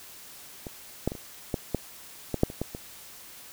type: clicks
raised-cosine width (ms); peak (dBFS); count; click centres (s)
2; -23 / -11 / -21 / -27 / -13 / -12 / -14 / -6 / -25 / -15 / -22; 11; 0.668 / 1.076 / 1.119 / 1.152 / 1.542 / 1.747 / 2.343 / 2.434 / 2.501 / 2.616 / 2.749
effects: white hiss -47 dBFS RMS until 3.52 s